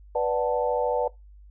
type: chord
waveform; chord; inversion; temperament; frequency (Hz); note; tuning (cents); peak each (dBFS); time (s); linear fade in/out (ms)
sine; B minor seventh; none; equal; 493.9 / 587.3 / 740 / 880; B4 / D5 / F#5 / A5; 0 / 0 / 0 / 0; -25 / -27 / -31 / -29; 0.15-1.08; 5
effects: noise-tail reverb RT60 0.2 s tail -22 dB re dry + added 50 Hz sine -46 dBFS peak until 1.5 s